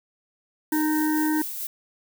harmonic tone, 308.5 Hz, D#4, 15 cents flat, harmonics 1 / 3 / 5 / 6, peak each -21 / -31 / -35 / -37 dBFS, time 0.72-1.42 s, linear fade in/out 5 ms
violet noise with tremolo, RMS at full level -31 dBFS, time 0.72-1.67 s, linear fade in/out 2 ms, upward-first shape sine, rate 4.6 Hz, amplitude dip 30%
effects none

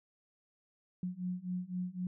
sine beating tone pair, 179 / 182.9 Hz, F3 / F#3, +43 / -20 cents, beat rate 3.9 Hz, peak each -39 / -38 dBFS, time 1.03-2.07 s, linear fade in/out 2 ms, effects none

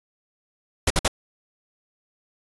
pink noise bursts, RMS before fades -19 dBFS, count 3, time 0.87-1.08 s, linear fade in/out 5 ms, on 34 ms, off 54 ms, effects resampled to 24000 Hz

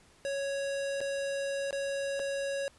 square tone with dropouts, 554.4 Hz, C#5, in tune, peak -32 dBFS, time 0.25-2.68 s, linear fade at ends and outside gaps 0 ms, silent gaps 1.005-1.013 / 1.708-1.728 / 2.194-2.199 s, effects pink hiss -61 dBFS RMS until 2.78 s + resampled to 24000 Hz

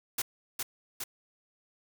white noise with echo, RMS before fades -31 dBFS, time 0.18-0.22 s, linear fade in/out 5 ms, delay 410 ms, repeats 2, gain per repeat -3 dB, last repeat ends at 1.04 s, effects none

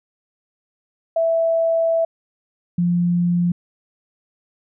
sine tone pair in turn, 659.3 / 174.63 Hz, E5 / F3, 0 / 0 cents, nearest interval octave + major seventh, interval 2300 cents, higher first, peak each -15 dBFS, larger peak neither, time 1.16-2.05 / 2.78-3.52 s, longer first, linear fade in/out 5 ms, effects none

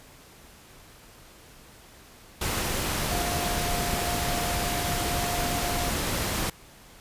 sine tone in noise, 704 Hz, F5, 14 cents sharp, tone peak -32 dBFS, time 3.11-5.9 s, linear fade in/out 5 ms, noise pink, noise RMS -28 dBFS, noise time 2.41-6.5 s, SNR -7 dB, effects pink hiss -51 dBFS RMS until 7 s + resampled to 32000 Hz

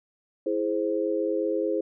sine chord, E augmented, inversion none, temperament equal with one note detuned, 329.6 / 418.2 / 523.3 Hz, E4 / G#4 / B#4, 0 / +12 / 0 cents, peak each -28 dBFS, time 0.46-1.81 s, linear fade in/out 5 ms, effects none

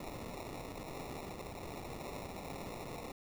white noise with sample-and-hold, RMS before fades -45 dBFS, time 0-3.12 s, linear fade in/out 2 ms, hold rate 1575 Hz, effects none

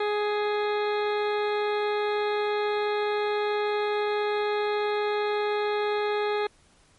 harmonic tone, 417 Hz, G#4, 7 cents sharp, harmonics 1 / 2 / 3 / 4 / 5 / 6 / 8 / 9 / 10, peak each -25 / -31 / -35 / -37 / -39 / -41 / -43 / -44 / -45 dBFS, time 0-6.47 s, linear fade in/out 5 ms, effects pink hiss -60 dBFS RMS until 6.98 s + MP3 48 kbps

